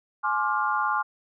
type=chord; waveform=sine; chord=D half-diminished seventh; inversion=second; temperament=just; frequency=845.8 / 1057.2 / 1174.7 / 1409.6 Hz; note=Ab5 / C6 / D6 / F6; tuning=+31 / +18 / 0 / +16 cents; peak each=-28 dBFS; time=0.23-1.03 s; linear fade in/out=20 ms; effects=none